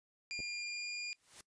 25% pulse tone with pitch glide, 2400 to 2417 Hz, D7 to D7, +37 to +49 cents, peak -35 dBFS, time 0.31-1.13 s, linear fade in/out 0 ms, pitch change +12 cents, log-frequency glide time 0.59-0.9 s
clicks, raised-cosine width 2 ms, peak -37 dBFS, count 2, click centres 0.392 / 0.403 s
white noise with exponential growth, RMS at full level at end -49 dBFS, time 1.08-1.41 s, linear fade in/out 2 ms, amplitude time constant 70 ms
effects noise-tail reverb RT60 0.1 s tail -20 dB re dry + resampled to 22050 Hz

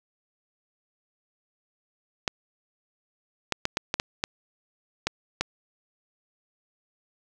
clicks, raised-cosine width 0.2 ms, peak -7 dBFS, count 9, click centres 2.278 / 3.523 / 3.654 / 3.771 / 3.941 / 3.999 / 4.239 / 5.07 / 5.41 s, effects none

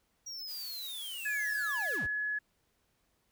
square linear sweep, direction down, 5730 to 32.07 Hz, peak -40 dBFS, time 0.26-2.07 s, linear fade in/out 10 ms
blue noise, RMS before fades -47 dBFS, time 0.46-2 s, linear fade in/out 50 ms
sine tone, 1697 Hz, G#6, 37 cents sharp, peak -31 dBFS, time 1.25-2.39 s, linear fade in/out 10 ms
effects pink hiss -75 dBFS RMS until 3.31 s

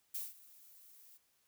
violet noise with ADSR envelope, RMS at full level -39 dBFS, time 0.14-1.18 s, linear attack 12 ms, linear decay 180 ms, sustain -21 dB, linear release 16 ms, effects white hiss -75 dBFS RMS until 1.47 s

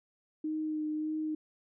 sine tone with vibrato, 308.6 Hz, D#4, 14 cents flat, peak -31 dBFS, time 0.44-1.35 s, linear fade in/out 5 ms, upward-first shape sine, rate 1.7 Hz, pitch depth 16 cents each way, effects none

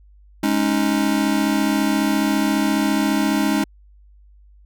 square chord, Ab suspended fourth, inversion none, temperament just, 207.7 / 276.9 / 311.5 Hz, Ab3 / Db4 / Eb4, 0 / -2 / +2 cents, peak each -22 dBFS, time 0.43-3.64 s, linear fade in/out 5 ms, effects added 50 Hz sine -46 dBFS peak until 4.65 s

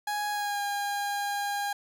30% pulse tone with pitch glide, 830.6 to 811.2 Hz, G#5 to G#5, 0 to -41 cents, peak -26 dBFS, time 0.07-1.73 s, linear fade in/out 5 ms, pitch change -41 cents, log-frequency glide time 0.31-0.61 s, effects none

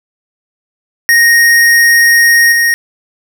square tone with level steps, 1864.7 Hz, A#6, in tune, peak -5 / -8 dBFS, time 1.09-2.74 s, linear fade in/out 0 ms, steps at 2.52 s, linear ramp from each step 2 ms, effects none

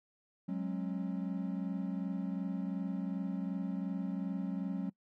triangle chord, F# suspended second, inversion none, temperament equal with one note detuned, 185 / 207.7 / 271.2 Hz, F#3 / G#3 / C#4, 0 / 0 / -38 cents, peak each -34 / -38 / -38 dBFS, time 0.48-4.9 s, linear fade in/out 10 ms, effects noise-tail reverb RT60 0.1 s tail -24 dB re dry + tanh soft clip ceiling -23 dBFS

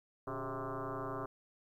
sine tone with frequency modulation, 381.5 Hz, G4, 47 cents flat, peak -37 dBFS, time 0.27-1.26 s, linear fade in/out 5 ms, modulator 132 Hz, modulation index 7, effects 12-bit

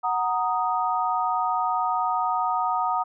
sine chord, D# minor, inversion first, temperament equal, 740 / 932.3 / 1244.5 Hz, F#5 / A#5 / D#6, 0 / 0 / 0 cents, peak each -26 dBFS, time 0.03-3.04 s, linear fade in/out 20 ms, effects none

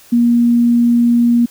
sine tone, 237.5 Hz, A#3, 33 cents sharp, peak -8 dBFS, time 0.12-1.46 s, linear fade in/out 10 ms, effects white hiss -44 dBFS RMS until 1.5 s

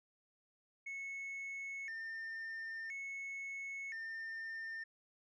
sine tone with vibrato, 1992 Hz, B6, 14 cents sharp, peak -39 dBFS, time 0.86-4.84 s, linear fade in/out 10 ms, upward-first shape square, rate 0.49 Hz, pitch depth 170 cents each way, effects tanh soft clip ceiling -41 dBFS

